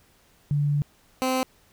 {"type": "tone pair in turn", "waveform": ["sine", "15% pulse"], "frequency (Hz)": [145.3, 258.9], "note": ["D3", "C4"], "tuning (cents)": [-18, -18], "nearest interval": "minor seventh", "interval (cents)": 1000, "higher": "second", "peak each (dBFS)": [-20, -16], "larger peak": "second", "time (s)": [[0.51, 0.82], [1.22, 1.43]], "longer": "first", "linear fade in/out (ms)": 0, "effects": ["pink hiss -60 dBFS RMS until 1.72 s"]}